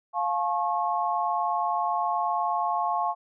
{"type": "tone cluster", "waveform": "sine", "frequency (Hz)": [701, 860, 1088], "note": ["F5", "A5", "C#6"], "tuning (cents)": [6, -40, -33], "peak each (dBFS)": -28, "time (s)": [0.13, 3.15], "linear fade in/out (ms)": 50, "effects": []}